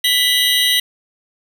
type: tone cluster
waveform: square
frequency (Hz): 1985 / 2901 / 3167 / 3802 / 3936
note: B6 / F#7 / G7 / A#7 / B7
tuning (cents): +8 / -35 / +17 / +33 / -7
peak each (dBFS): -20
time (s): 0.04-0.8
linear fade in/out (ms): 5
effects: none